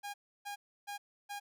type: tone bursts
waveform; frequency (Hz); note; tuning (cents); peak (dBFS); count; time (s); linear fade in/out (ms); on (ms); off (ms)
sawtooth; 814; G#5; -35; -36; 4; 0.03-1.4; 20; 110; 310
effects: none